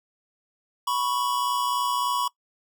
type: tone pair together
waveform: square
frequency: 985.3 / 1108.7 Hz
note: B5 / C#6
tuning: -4 / 0 cents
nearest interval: major second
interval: 204 cents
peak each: -27 dBFS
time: 0.87-2.28 s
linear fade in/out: 5 ms
effects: noise-tail reverb RT60 0.1 s tail -22 dB re dry